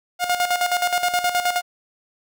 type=tone with tremolo; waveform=sawtooth; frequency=713 Hz; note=F5; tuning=36 cents sharp; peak=-13 dBFS; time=0.19-1.62 s; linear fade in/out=50 ms; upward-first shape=square; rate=9.5 Hz; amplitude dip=65%; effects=none